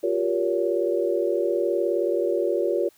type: chord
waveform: sine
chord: G half-diminished seventh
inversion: third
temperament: just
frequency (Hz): 352.8 / 392 / 470.4 / 564.5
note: F4 / G4 / Bb4 / Db5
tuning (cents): +18 / 0 / +16 / +31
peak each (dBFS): -25 / -27 / -27 / -26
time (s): 0.03-2.89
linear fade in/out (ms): 10
effects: white hiss -59 dBFS RMS until 2.97 s